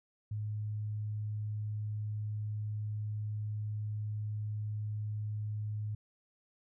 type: tone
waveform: sine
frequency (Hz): 106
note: G#2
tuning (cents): +36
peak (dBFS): -34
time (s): 0.31-5.95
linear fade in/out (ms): 5
effects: none